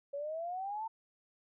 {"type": "exponential sweep", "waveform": "sine", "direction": "up", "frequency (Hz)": [554.4, 910], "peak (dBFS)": -36, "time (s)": [0.13, 0.88], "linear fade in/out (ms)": 10, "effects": []}